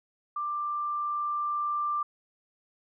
sine tone with level ramp, 1183 Hz, D6, 12 cents sharp, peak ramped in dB -29 to -26 dBFS, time 0.36-2.03 s, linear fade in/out 5 ms, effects none

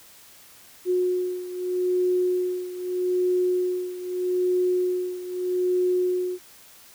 sine beating tone pair, 362.7 / 363.5 Hz, F#4 / F#4, -34 / -31 cents, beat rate 0.8 Hz, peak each -23 / -27 dBFS, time 0.85-6.39 s, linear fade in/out 50 ms, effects white hiss -50 dBFS RMS until 6.94 s

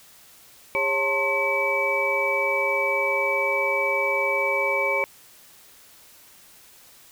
sine tone cluster, 404.3 / 549 / 901 / 1064 / 2292 Hz, G#4 / C#5 / A5 / C6 / D7, -46 / -17 / +41 / +29 / -43 cents, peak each -31 / -26 / -30 / -31 / -23 dBFS, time 0.75-5.04 s, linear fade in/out 0 ms, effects white hiss -51 dBFS RMS until 7.11 s

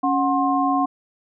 sine tone cluster, 277.7 / 734 / 1062 Hz, C#4 / F#5 / C6, +3 / -14 / +25 cents, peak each -21 / -21 / -22 dBFS, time 0.03-0.86 s, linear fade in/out 10 ms, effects none

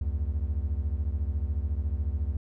triangle beating tone pair, 69.3 / 83.3 Hz, C#2 / E2, 0 / +19 cents, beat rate 14 Hz, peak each -26 / -29 dBFS, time 0.01-2.37 s, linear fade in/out 5 ms, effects none

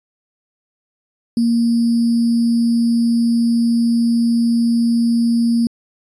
sine tone with sample-and-hold, 233.4 Hz, A#3, 2 cents sharp, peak -12 dBFS, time 1.37-5.67 s, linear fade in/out 2 ms, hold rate 4900 Hz, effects resampled to 22050 Hz

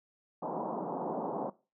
white band-pass noise, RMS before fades -36 dBFS, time 0.42-1.5 s, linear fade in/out 5 ms, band 160 to 970 Hz, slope 48 dB/octave, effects noise-tail reverb RT60 0.3 s tail -19 dB re dry

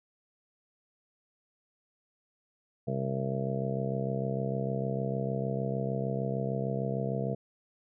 harmonic tone, 66.6 Hz, C2, 31 cents sharp, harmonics 2 / 3 / 4 / 5 / 6 / 7 / 8 / 9 / 10, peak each -33 / -35 / -44 / -47 / -41 / -36 / -45 / -45 / -38 dBFS, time 2.87-7.35 s, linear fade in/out 10 ms, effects none

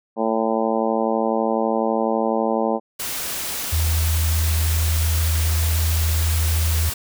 harmonic tone, 112 Hz, A2, 31 cents sharp, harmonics 2 / 3 / 4 / 5 / 6 / 7 / 8 / 9, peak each -24 / -27 / -25 / -24 / -28 / -26 / -29 / -32 dBFS, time 0.16-2.8 s, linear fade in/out 50 ms
white noise, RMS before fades -27 dBFS, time 2.99-6.94 s, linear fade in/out 10 ms
sine tone, 80.4 Hz, E2, 43 cents flat, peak -17 dBFS, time 3.72-6.9 s, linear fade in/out 10 ms
effects none

